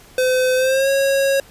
square tone with pitch glide, 511 to 547.7 Hz, C5 to C#5, -41 to -21 cents, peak -15 dBFS, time 0.18-1.4 s, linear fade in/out 2 ms, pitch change +120 cents, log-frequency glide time 0.56-0.89 s, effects pink hiss -46 dBFS RMS until 1.5 s + resampled to 32000 Hz

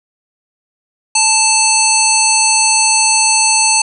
harmonic tone with a mistuned harmonic, 880 Hz, A5, in tune, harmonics 1 / 3 / 5 / 7 / 9 / 10, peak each -16 / -16 / -16 / -16 / -16 / -16 dBFS, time 1.15-3.82 s, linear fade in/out 5 ms, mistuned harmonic 7, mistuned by +24 cents, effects none

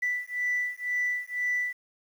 sine beating tone pair, 1975.5 / 1977.5 Hz, B6 / B6, 0 / +2 cents, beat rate 2 Hz, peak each -29 dBFS, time 0.02-1.73 s, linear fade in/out 10 ms, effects tanh soft clip ceiling -21 dBFS + 9-bit

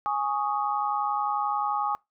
sine chord, Ab suspended fourth, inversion none, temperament equal with one note detuned, 830.6 / 1113.2 / 1244.5 Hz, Ab5 / Db6 / Eb6, 0 / +7 / 0 cents, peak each -27 / -30 / -30 dBFS, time 0.06-1.95 s, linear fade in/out 0 ms, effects noise-tail reverb RT60 0.2 s tail -25 dB re dry

